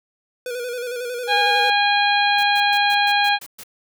square tone with vibrato, 488.8 Hz, B4, 18 cents flat, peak -26 dBFS, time 0.46-1.7 s, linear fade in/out 2 ms, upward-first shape square, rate 11 Hz, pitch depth 43 cents each way
harmonic tone, 817 Hz, G#5, 29 cents flat, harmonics 1 / 2 / 3 / 4 / 5, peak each -18 / -21 / -23 / -24 / -25 dBFS, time 1.27-3.39 s, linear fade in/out 50 ms
white noise bursts, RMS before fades -37 dBFS, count 8, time 2.38-3.636 s, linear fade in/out 5 ms, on 52 ms, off 120 ms
effects none

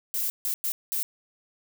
violet noise bursts at uneven times, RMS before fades -28 dBFS, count 4, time 0.14-0.3 / 0.45-0.54 / 0.64-0.72 / 0.92-1.03 s, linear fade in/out 0 ms, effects none

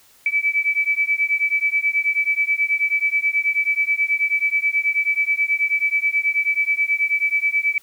sine beating tone pair, 2298 / 2307.3 Hz, D7 / D7, -38 / -31 cents, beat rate 9.3 Hz, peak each -20 dBFS, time 0.26-7.78 s, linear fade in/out 2 ms, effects white hiss -53 dBFS RMS until 7.82 s

